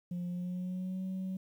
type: tone with pitch glide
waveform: sine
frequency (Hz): 176.5 to 188.08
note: F3 to F#3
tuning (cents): +19 to +29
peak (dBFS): -32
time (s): 0.11-1.37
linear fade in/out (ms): 5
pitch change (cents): +110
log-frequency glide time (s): 0.28-1.04
effects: tanh soft clip ceiling -33 dBFS + 11-bit